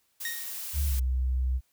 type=noise; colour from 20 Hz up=blue; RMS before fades=-37 dBFS; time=0.2-1 s; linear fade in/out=10 ms
type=tone with exponential decay; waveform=sawtooth; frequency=1863 Hz; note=A#6; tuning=2 cents flat; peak=-26 dBFS; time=0.25-0.63 s; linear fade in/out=2 ms; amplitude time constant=82 ms
type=tone with pitch glide; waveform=sine; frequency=71.2 to 63.8 Hz; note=C#2 to C2; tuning=+47 to -43 cents; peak=-24 dBFS; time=0.73-1.61 s; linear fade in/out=50 ms; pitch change=-190 cents; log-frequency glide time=0.89-0.96 s
effects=white hiss -71 dBFS RMS until 1.72 s